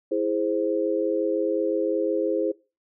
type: chord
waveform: sine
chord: E augmented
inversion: none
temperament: equal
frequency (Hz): 329.6 / 415.3 / 523.3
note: E4 / G#4 / B#4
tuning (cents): 0 / 0 / 0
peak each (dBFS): -26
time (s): 0.11-2.52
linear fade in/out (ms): 10
effects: noise-tail reverb RT60 0.3 s tail -22 dB re dry